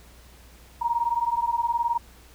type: beating tone pair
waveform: sine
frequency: 932.3 / 951.3 Hz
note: A#5 / A#5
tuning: 0 / +35 cents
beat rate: 19 Hz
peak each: -25 dBFS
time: 0.81-1.98 s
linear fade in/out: 10 ms
effects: added 60 Hz sine -50 dBFS peak until 2.34 s + pink hiss -53 dBFS RMS until 2.34 s